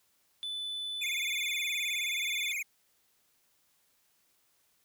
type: tone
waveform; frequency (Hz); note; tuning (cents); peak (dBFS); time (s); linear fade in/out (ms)
triangle; 3495; A7; -12; -33; 0.43-2.52; 0
type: tone with vibrato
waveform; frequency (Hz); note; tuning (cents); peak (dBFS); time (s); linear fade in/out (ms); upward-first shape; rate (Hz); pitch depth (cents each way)
square; 2300; D7; -37; -33; 1.01-2.63; 10; sine; 19; 150
effects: white hiss -71 dBFS RMS until 4.84 s